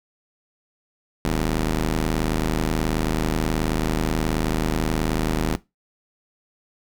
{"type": "ring-modulated tone", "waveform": "15% pulse", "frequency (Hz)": 78.6, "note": "D#2", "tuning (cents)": 18, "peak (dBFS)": -11, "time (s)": [1.25, 5.56], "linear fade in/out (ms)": 0, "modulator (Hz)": 104, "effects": ["noise-tail reverb RT60 0.2 s tail -18 dB re dry"]}